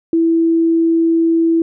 sine tone, 330 Hz, E4, 2 cents sharp, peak -10 dBFS, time 0.13-1.62 s, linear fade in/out 2 ms, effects none

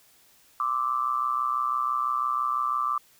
sine tone with amplitude modulation, 1174.7 Hz, D6, in tune, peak -20 dBFS, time 0.6-2.98 s, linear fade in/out 2 ms, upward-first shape sine, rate 126 Hz, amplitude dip 80%, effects white hiss -59 dBFS RMS until 3.19 s

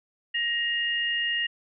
sine tone pair together, 1880.9 / 2835 Hz, A#6 / F7, +15 / +25 cents, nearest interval perfect fifth, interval 710 cents, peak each -27 dBFS, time 0.34-1.47 s, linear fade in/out 10 ms, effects none

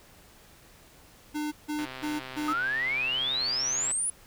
square tone bursts, 300 Hz, D4, 37 cents sharp, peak -30 dBFS, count 4, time 1.34-2.54 s, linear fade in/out 20 ms, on 180 ms, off 160 ms
click train, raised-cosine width 0.3 ms, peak -23 dBFS, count 277, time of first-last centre 1.79-3.913 s, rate 130 Hz
sine exponential sweep, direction up, 1244.5 to 10180 Hz, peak -26 dBFS, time 2.48-4.1 s, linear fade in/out 2 ms
effects pink hiss -55 dBFS RMS until 4.26 s

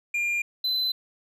triangle tone pair in turn, 2400 / 4036 Hz, D7 / B7, +37 / +37 cents, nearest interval major sixth, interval 900 cents, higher second, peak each -22 dBFS, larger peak neither, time 0.14-0.42 / 0.64-0.92 s, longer neither, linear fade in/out 5 ms, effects resampled to 32000 Hz

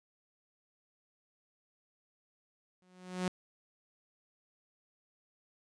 sawtooth tone with exponential growth, 182.6 Hz, F#3, 23 cents flat, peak -25 dBFS, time 2.82-3.28 s, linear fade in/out 0 ms, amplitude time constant 100 ms, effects resampled to 22050 Hz

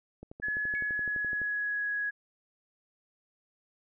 click train, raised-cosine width 2 ms, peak -31 dBFS, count 15, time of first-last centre 0.23-1.416 s, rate 11.8 Hz
sine tone with pitch glide, 1699 to 1668.8 Hz, G#6 to G#6, +39 to +8 cents, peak -29 dBFS, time 0.42-2.11 s, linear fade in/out 20 ms, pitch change -31 cents, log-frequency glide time 0.62-1.9 s
sine tone with exponential decay, 2223 Hz, C#7, 4 cents sharp, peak -37 dBFS, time 0.75-1.07 s, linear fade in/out 0 ms, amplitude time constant 68 ms
effects none

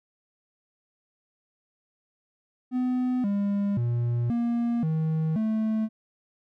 triangle tone with pitch steps, 251.8 / 201.5 / 119.4 / 235.9 / 158.6 / 218.9 Hz, B3 / G3 / A#2 / A#3 / D#3 / A3, +34 / +48 / +42 / +21 / +33 / -9 cents, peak -21 dBFS, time 2.71-5.89 s, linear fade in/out 50 ms, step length 530 ms, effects none

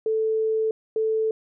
sine tone pair in turn, 440 / 440 Hz, A4 / A4, 0 / 0 cents, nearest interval unison, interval 0 cents, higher neither, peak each -20 dBFS, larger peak neither, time 0.06-0.71 / 0.96-1.31 s, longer first, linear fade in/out 2 ms, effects none

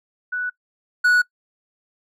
sine / triangle tone pair in turn, 1480 / 1468.9 Hz, F#6 / F#6, 0 / -13 cents, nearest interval unison, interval 13 cents, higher first, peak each -22 / -11 dBFS, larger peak second, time 0.32-0.5 / 1.04-1.22 s, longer neither, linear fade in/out 10 ms, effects noise-tail reverb RT60 0.1 s tail -22 dB re dry

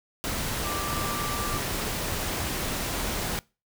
sine tone in noise, 1176 Hz, D6, 2 cents sharp, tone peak -33 dBFS, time 0.65-1.58 s, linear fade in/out 0 ms, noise pink, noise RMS -30 dBFS, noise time 0.24-3.39 s, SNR -6 dB, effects noise-tail reverb RT60 0.3 s tail -24 dB re dry

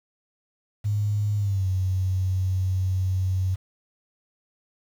sine tone with pitch glide, 103.83 to 93.58 Hz, G#2 to F#2, 0 to +20 cents, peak -21 dBFS, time 0.84-3.56 s, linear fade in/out 20 ms, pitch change -180 cents, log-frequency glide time 1.36-1.68 s, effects 8-bit

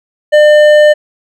sine tone with hard clipping, 600 Hz, D5, 37 cents sharp, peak -4 dBFS, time 0.32-0.94 s, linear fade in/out 20 ms, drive 9 dB, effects none

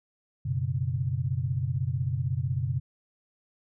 sine chord, F# suspended fourth, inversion none, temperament equal with one note detuned, 92.5 / 122.62 / 138.59 Hz, F#2 / B2 / C#3, 0 / -12 / 0 cents, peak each -32 / -29 / -30 dBFS, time 0.45-2.8 s, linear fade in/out 10 ms, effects none

